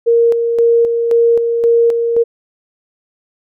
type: tone with tremolo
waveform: sine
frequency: 466.2 Hz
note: A#4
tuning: in tune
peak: -7 dBFS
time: 0.06-2.24 s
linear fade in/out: 20 ms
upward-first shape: square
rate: 1.9 Hz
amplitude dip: 45%
effects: none